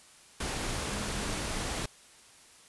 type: tone in noise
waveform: sine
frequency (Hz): 205.6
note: G#3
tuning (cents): -17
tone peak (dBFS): -41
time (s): 0.9-1.36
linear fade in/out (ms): 5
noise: pink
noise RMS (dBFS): -34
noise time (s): 0.4-1.86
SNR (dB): -10
effects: white hiss -56 dBFS RMS until 2.68 s + resampled to 24000 Hz